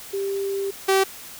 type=tone pair in turn; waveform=sine / sawtooth; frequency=394 / 385.7 Hz; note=G4 / G4; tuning=+9 / -28 cents; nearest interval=unison; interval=37 cents; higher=first; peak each=-23 / -12 dBFS; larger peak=second; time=0.13-0.71 / 0.88-1.04 s; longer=first; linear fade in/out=10 ms; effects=white hiss -40 dBFS RMS until 1.39 s